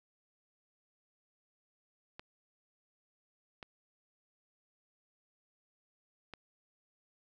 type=clicks; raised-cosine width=0.3 ms; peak=-29 dBFS; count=3; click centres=2.195 / 3.628 / 6.337 s; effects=none